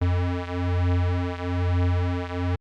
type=beating tone pair; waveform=square; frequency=88.6 / 89.7 Hz; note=F2 / F2; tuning=+25 / +47 cents; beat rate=1.1 Hz; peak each=-24 / -27 dBFS; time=0.01-2.56 s; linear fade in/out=10 ms; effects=low-pass 3000 Hz 12 dB/octave + Opus 48 kbps